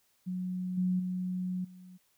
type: tone with level steps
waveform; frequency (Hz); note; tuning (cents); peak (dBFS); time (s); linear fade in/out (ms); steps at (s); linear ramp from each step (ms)
sine; 182.8; F#3; -21; -32 / -26 / -31 / -48; 0.26-1.98; 20; 0.77 / 0.99 / 1.64; 10
effects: white hiss -71 dBFS RMS until 2.17 s